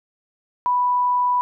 sine tone, 987 Hz, B5, 1 cent flat, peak -16 dBFS, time 0.66-1.41 s, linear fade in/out 0 ms, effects none

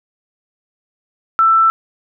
sine tone, 1330 Hz, E6, 15 cents sharp, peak -8 dBFS, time 1.39-1.7 s, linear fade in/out 0 ms, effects none

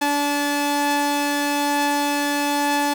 sawtooth tone pair together, 288.7 / 865 Hz, D4 / A5, -30 / -30 cents, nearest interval octave + perfect fifth, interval 1900 cents, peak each -18 dBFS, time 0.01-2.94 s, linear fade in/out 10 ms, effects none

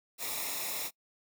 white noise with comb filter, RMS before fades -36 dBFS, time 0.18-0.91 s, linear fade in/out 50 ms, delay 0.65 ms, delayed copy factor -0.65, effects noise-tail reverb RT60 0.1 s tail -24 dB re dry

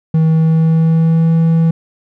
triangle tone with pitch glide, 160 to 163.93 Hz, D#3 to E3, +49 to -9 cents, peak -6 dBFS, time 0.14-1.71 s, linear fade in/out 5 ms, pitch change +42 cents, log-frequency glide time 0.24-1.32 s, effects none

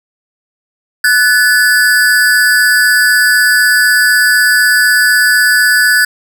square ring-modulated tone, 1606 Hz, G6, 41 cents sharp, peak -4 dBFS, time 1.04-6.05 s, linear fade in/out 5 ms, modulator 118 Hz, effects none

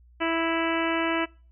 harmonic tone, 329.6 Hz, E4, in tune, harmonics 1 / 2 / 3 / 4 / 5 / 6 / 7 / 8 / 9, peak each -27 / -30 / -32 / -33 / -34 / -35 / -35 / -36 / -37 dBFS, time 0.2-1.26 s, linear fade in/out 20 ms, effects noise-tail reverb RT60 0.4 s tail -25 dB re dry + added 60 Hz sine -52 dBFS peak until 1.51 s

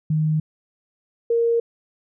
sine tone pair in turn, 155.3 / 465.4 Hz, D#3 / A#4, -3 / -3 cents, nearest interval octave + perfect fifth, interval 1900 cents, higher second, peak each -17 / -16 dBFS, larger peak second, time 0.1-0.4 / 1.3-1.6 s, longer neither, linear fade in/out 5 ms, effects none

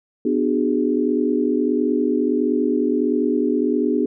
sine chord, G# half-diminished seventh, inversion first, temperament just, 249.2 / 299 / 373.8 / 415.3 Hz, B3 / D4 / F#4 / G#4, +16 / +31 / +18 / 0 cents, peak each -21 / -21 / -24 / -23 dBFS, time 0.25-4.06 s, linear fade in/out 5 ms, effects none

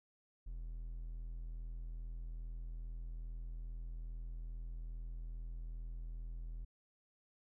triangle tone, 41.2 Hz, E1, in tune, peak -40 dBFS, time 0.46-6.65 s, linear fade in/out 10 ms, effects none

